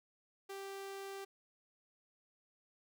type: tone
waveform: sawtooth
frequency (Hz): 392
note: G4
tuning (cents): 0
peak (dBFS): -40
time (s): 0.49-1.25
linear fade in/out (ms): 10
effects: none